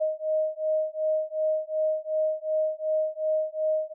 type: beating tone pair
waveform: sine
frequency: 622.3 / 625 Hz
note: D#5 / D#5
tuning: 0 / +8 cents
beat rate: 2.7 Hz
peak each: -27 dBFS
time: 0-3.94 s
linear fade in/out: 20 ms
effects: none